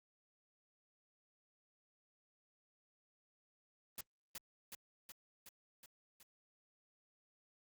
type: noise with echo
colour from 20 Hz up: white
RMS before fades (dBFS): -44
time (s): 3.98-4.01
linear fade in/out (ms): 2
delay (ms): 370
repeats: 6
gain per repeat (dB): -3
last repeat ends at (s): 6.23
effects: Opus 24 kbps